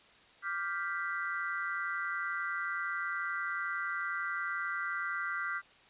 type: chord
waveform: sine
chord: G dominant seventh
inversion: second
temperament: equal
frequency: 1174.7 / 1396.9 / 1568 / 1975.5 Hz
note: D6 / F6 / G6 / B6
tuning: 0 / 0 / 0 / 0 cents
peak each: -40 / -37 / -38 / -40 dBFS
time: 0.42-5.62 s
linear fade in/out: 50 ms
effects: white hiss -60 dBFS RMS until 5.89 s + resampled to 8000 Hz